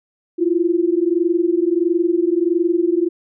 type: tone pair together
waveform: sine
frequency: 333.2 / 354.7 Hz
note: E4 / F4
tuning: +19 / +27 cents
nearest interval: minor second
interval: 108 cents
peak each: -17 dBFS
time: 0.38-3.09 s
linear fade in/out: 20 ms
effects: none